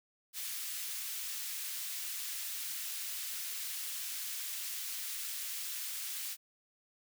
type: high-pass noise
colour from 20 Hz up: white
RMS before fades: -40 dBFS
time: 0.33-6.37 s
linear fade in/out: 50 ms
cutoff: 2000 Hz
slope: 12 dB/octave
effects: none